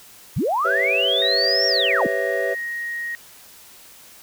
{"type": "linear two-way sweep", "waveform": "sine", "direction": "up then down", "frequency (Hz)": [72.7, 5588, 93.9], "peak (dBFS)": -18, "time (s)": [0.36, 2.07], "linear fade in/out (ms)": 10, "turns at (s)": 1.67}
{"type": "chord", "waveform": "triangle", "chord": "C# half-diminished seventh", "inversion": "second", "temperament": "equal with one note detuned", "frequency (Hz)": [392, 495.6, 554.4, 659.3], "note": ["G4", "B4", "C#5", "E5"], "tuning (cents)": [0, 6, 0, 0], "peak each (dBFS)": [-26, -24, -24, -25], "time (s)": [0.64, 2.55], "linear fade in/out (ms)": 20}
{"type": "tone with pitch glide", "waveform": "sine", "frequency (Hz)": [1864.7, 1878.8], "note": ["A#6", "A#6"], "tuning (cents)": [0, 13], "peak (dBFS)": -25, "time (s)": [1.22, 3.15], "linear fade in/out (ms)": 0, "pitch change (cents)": 13, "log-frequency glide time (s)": [1.8, 2.68]}
{"effects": ["white hiss -46 dBFS RMS until 4.22 s"]}